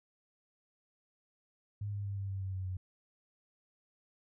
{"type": "tone with pitch steps", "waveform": "sine", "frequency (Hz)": [102.8, 101.27, 99.76, 98.27, 96.81, 95.36, 93.94, 92.54], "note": ["G#2", "G#2", "G2", "G2", "G2", "G2", "F#2", "F#2"], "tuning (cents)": [-17, -43, 31, 5, -21, -47, 27, 1], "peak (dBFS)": -35, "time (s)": [1.81, 2.77], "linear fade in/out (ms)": 5, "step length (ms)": 120, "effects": []}